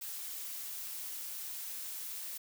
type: noise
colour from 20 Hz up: blue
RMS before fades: -42 dBFS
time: 0.01-2.38 s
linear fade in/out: 10 ms
effects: none